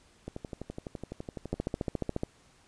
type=two click trains; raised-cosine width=2 ms; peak=-17 / -24 dBFS; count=11 / 16; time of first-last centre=1.53-2.234 / 0.28-1.541 s; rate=14.2 / 11.9 Hz; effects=pink hiss -62 dBFS RMS until 2.67 s + resampled to 22050 Hz